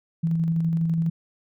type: tone with tremolo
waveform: sine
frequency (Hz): 164.7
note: E3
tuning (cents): -1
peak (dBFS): -19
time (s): 0.23-1.1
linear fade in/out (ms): 10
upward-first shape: square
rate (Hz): 12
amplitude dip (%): 25
effects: none